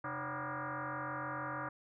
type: tone with frequency modulation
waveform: sine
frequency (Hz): 132.2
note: C3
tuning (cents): +18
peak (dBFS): -37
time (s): 0.04-1.69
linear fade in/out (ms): 5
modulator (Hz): 218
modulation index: 6.9
effects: none